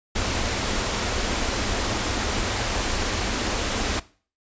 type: band-stop noise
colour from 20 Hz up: pink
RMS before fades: -25 dBFS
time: 0.15-4 s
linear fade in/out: 10 ms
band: 120 to 180 Hz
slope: 96 dB/octave
effects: noise-tail reverb RT60 0.4 s tail -19 dB re dry + resampled to 16000 Hz